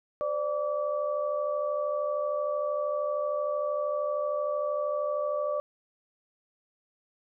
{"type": "tone cluster", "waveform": "sine", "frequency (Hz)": [518, 591, 1153], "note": ["C5", "D5", "D6"], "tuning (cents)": [-17, 11, -32], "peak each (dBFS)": [-35, -28, -35], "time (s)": [0.21, 5.6], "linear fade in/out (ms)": 0, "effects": []}